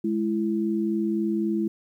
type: tone pair together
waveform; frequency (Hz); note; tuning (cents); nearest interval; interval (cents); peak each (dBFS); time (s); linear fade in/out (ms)
sine; 210 / 333.8; G#3 / E4; +19 / +22; minor sixth; 803; -25; 0.04-1.68; 5
effects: 10-bit